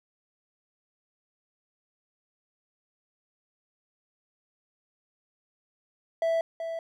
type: tone with echo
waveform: triangle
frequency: 659.3 Hz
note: E5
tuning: in tune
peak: -21 dBFS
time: 6.22-6.41 s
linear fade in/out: 2 ms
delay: 380 ms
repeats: 1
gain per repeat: -8 dB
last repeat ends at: 6.79 s
effects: none